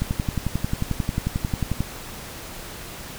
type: click train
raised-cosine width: 5 ms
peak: -10 dBFS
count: 21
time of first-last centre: 0.02-1.806 s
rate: 11.2 Hz
effects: pink hiss -37 dBFS RMS until 3.18 s